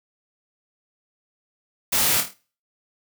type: noise with echo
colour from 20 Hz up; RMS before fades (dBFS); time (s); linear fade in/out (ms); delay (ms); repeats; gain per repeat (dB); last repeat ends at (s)
white; -21; 1.92-2.21; 10; 26; 5; -6; 2.34
effects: noise-tail reverb RT60 0.4 s tail -21 dB re dry